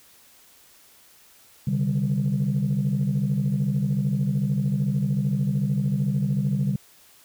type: chord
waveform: sine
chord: C suspended second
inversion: none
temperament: equal with one note detuned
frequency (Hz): 133.48 / 146.83 / 196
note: C3 / D3 / G3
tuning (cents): +35 / 0 / 0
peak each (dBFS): -24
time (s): 1.67-6.76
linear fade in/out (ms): 5
effects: tanh soft clip ceiling -15 dBFS + white hiss -54 dBFS RMS until 7.24 s